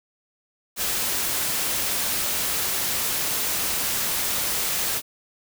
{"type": "noise", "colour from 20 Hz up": "white", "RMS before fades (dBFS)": -25, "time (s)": [0.76, 5.02], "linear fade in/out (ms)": 50, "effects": []}